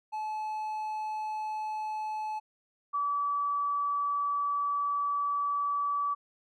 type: tone pair in turn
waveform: triangle / sine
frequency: 861 / 1149.3 Hz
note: A5 / D6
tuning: -38 / -38 cents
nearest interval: perfect fourth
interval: 500 cents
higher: second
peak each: -30 / -27 dBFS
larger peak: second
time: 0.12-2.4 / 2.93-6.15 s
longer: second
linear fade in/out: 20 ms
effects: none